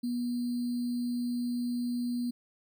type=tone with sample-and-hold; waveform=sine; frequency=242.7 Hz; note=B3; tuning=30 cents flat; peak=-29 dBFS; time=0.03-2.31 s; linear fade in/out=10 ms; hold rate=4410 Hz; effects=none